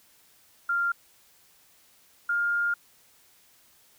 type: tone pair in turn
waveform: sine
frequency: 1393 / 1409.2 Hz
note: F6 / F6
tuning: -5 / +15 cents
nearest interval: unison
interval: 20 cents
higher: second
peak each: -23 dBFS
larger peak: neither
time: 0.69-0.92 / 2.29-2.74 s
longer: second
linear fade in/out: 5 ms
effects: white hiss -60 dBFS RMS until 3.98 s